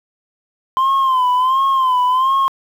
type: tone with vibrato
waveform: sine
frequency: 1038 Hz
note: C6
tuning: 14 cents flat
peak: -9 dBFS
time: 0.77-2.48 s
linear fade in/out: 0 ms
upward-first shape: sine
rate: 1.4 Hz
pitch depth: 78 cents each way
effects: tanh soft clip ceiling -11 dBFS + 7-bit